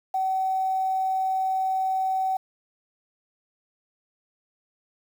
sine tone with quantisation, 760 Hz, F#5, 46 cents sharp, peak -22 dBFS, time 0.14-2.37 s, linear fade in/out 5 ms, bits 8, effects none

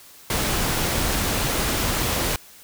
pink noise, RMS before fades -23 dBFS, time 0.3-2.36 s, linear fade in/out 2 ms, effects white hiss -47 dBFS RMS until 2.63 s

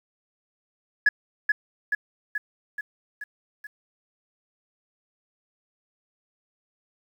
sine tone with echo, 1692 Hz, G#6, 32 cents sharp, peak -12 dBFS, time 1.06-1.09 s, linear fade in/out 5 ms, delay 430 ms, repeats 6, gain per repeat -4 dB, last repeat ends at 3.67 s, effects tanh soft clip ceiling -12 dBFS + 9-bit

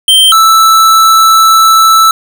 square tone pair in turn, 3135 / 1318.1 Hz, G7 / E6, -1 / -1 cents, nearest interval octave + minor third, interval 1500 cents, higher first, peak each -3 dBFS, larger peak neither, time 0.08-0.32 / 0.32-2.11 s, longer second, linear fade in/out 2 ms, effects none

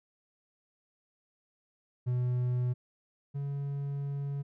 triangle tone pair in turn, 124.1 / 140.84 Hz, B2 / C#3, +9 / +28 cents, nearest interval major second, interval 219 cents, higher second, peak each -25 / -30 dBFS, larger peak first, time 2.06-2.74 / 3.34-4.43 s, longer second, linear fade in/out 20 ms, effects none

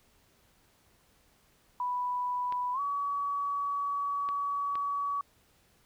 sine tone with pitch glide, 987.8 to 1134.7 Hz, B5 to C#6, 0 to +40 cents, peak -29 dBFS, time 1.8-5.21 s, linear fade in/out 2 ms, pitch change +240 cents, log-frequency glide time 2.73-2.8 s
clicks, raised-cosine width 0.3 ms, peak -27 dBFS, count 3, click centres 2.524 / 4.289 / 4.755 s
effects pink hiss -66 dBFS RMS until 5.85 s

